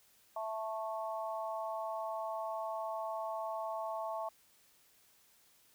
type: harmonic tone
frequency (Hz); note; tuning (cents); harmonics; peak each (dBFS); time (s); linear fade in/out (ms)
220; A3; 0; 3 / 4 / 5; -39 / -41 / -43; 0.36-4.29; 5
effects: white hiss -67 dBFS RMS until 5.74 s